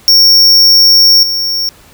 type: tone with level steps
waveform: square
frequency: 5500 Hz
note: F8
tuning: 27 cents flat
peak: -3 / -12 dBFS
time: 0.08-1.69 s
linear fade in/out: 0 ms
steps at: 1.23 s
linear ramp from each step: 2 ms
effects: pink hiss -41 dBFS RMS until 1.93 s